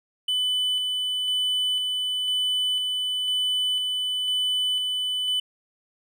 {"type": "tone with tremolo", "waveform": "triangle", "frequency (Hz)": 3000, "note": "F#7", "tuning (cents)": 23, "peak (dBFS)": -20, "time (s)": [0.28, 5.4], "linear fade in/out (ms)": 5, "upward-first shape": "square", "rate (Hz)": 1, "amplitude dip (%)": 25, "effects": []}